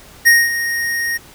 square tone with ADSR envelope, 1864.7 Hz, A#6, in tune, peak -6 dBFS, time 0.25-1.18 s, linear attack 22 ms, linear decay 220 ms, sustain -12 dB, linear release 18 ms, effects pink hiss -42 dBFS RMS until 1.34 s

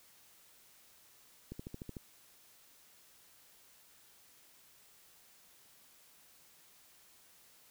click train, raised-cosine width 3 ms, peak -30 dBFS, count 7, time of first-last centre 1.52-1.968 s, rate 13.4 Hz, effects white hiss -63 dBFS RMS until 7.7 s

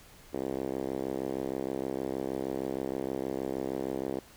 5% pulse tone with band-pass filter, 66.4 Hz, C2, 26 cents sharp, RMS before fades -34 dBFS, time 0.33-4.2 s, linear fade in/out 10 ms, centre 360 Hz, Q 1.6, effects pink hiss -55 dBFS RMS until 4.36 s

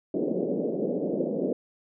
white band-pass noise, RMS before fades -28 dBFS, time 0.14-1.53 s, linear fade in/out 2 ms, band 170 to 550 Hz, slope 48 dB/octave, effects none

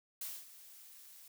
blue noise with ADSR envelope, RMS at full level -41 dBFS, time 0.21-1.28 s, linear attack 4 ms, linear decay 230 ms, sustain -15 dB, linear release 3 ms, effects none

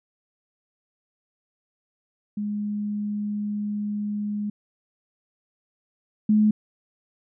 sine tone pair in turn, 207.7 / 212.9 Hz, G#3 / G#3, 0 / +43 cents, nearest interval unison, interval 43 cents, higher second, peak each -25 / -15 dBFS, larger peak second, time 2.37-4.5 / 6.29-6.51 s, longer first, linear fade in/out 5 ms, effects none

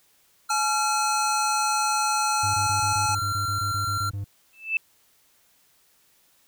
square tone, 1370 Hz, F6, 34 cents flat, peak -26 dBFS, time 0.49-4.1 s, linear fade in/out 10 ms
harmonic tone, 850 Hz, G#5, 40 cents sharp, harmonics 1 / 3 / 5 / 7 / 9 / 10, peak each -25 / -33 / -35 / -31 / -37 / -36 dBFS, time 0.5-3.15 s, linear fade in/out 5 ms
triangle tone bursts, 100 Hz, G2, 35 cents sharp, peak -26 dBFS, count 14, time 2.43-4.243 s, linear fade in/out 5 ms, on 110 ms, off 21 ms
sine tone with exponential growth, 2637 Hz, E7, in tune, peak -17 dBFS, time 4.53-4.77 s, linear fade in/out 2 ms, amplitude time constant 51 ms
effects white hiss -62 dBFS RMS until 6.47 s

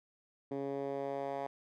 10% pulse tone with band-pass filter sweep, 138.59 Hz, C#3, in tune, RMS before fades -38 dBFS, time 0.51-1.47 s, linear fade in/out 5 ms, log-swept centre 340 to 750 Hz, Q 1.6, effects none

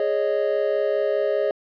triangle chord, Ab suspended fourth, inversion none, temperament equal with one note detuned, 415.3 / 554.4 / 619.4 Hz, Ab4 / Db5 / Eb5, 0 / 0 / -8 cents, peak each -22 dBFS, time 0-1.51 s, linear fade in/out 2 ms, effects resampled to 11025 Hz

